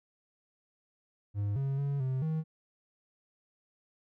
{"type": "tone with pitch steps", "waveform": "triangle", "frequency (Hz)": [102.1, 136.7, 140.7, 130.8, 158.3], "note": ["G#2", "C#3", "C#3", "C3", "D#3"], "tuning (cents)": [-29, -24, 26, 0, 30], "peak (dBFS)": -27, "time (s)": [1.34, 2.44], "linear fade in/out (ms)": 50, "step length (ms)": 220, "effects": []}